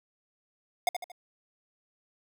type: tone with echo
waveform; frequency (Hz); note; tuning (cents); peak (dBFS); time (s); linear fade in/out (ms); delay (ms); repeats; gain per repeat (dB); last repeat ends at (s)
square; 716; F5; +43; -23; 0.87-0.89; 2; 76; 3; -7; 1.118
effects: none